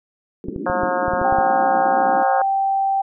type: band-pass noise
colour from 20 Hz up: white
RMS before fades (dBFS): -30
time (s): 0.44-2.23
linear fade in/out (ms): 0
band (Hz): 190 to 380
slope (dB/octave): 48
type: clicks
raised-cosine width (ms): 3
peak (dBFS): -14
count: 9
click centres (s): 0.485 / 0.562 / 0.699 / 0.834 / 1.082 / 1.136 / 1.215 / 1.325 / 1.386
type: harmonic tone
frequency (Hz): 180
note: F#3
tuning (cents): -47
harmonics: 3 / 4 / 5 / 6 / 7 / 8 / 9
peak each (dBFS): -22 / -24 / -26 / -28 / -29 / -30 / -31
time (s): 0.66-2.42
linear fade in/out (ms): 2
type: tone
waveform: sine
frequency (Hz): 781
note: G5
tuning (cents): -7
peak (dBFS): -16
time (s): 1.24-3.02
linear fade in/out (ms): 10
effects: none